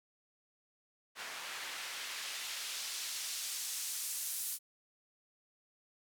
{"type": "noise with band-pass filter sweep", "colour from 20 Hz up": "white", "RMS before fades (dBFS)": -41, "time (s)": [1.15, 4.59], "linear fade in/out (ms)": 50, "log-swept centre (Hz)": [1400, 11000], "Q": 0.75, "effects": []}